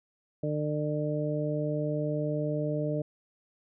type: harmonic tone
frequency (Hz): 150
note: D3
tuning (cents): +37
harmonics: 1 / 2 / 3 / 4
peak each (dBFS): -31 / -34 / -35 / -33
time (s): 0.43-3.02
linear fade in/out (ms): 5
effects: none